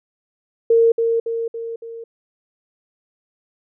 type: tone with echo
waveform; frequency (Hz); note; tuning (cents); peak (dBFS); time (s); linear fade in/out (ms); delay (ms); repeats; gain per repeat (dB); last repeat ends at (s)
sine; 459.4; A#4; -25; -10; 0.7-0.92; 5; 280; 4; -5; 2.04
effects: none